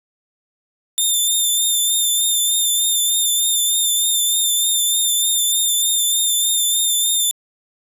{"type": "tone with vibrato", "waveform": "10% pulse", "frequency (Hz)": 3593, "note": "A7", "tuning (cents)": 36, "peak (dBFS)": -8, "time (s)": [0.98, 7.31], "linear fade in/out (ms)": 0, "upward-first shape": "triangle", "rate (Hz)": 3.3, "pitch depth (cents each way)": 38, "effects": ["resampled to 32000 Hz"]}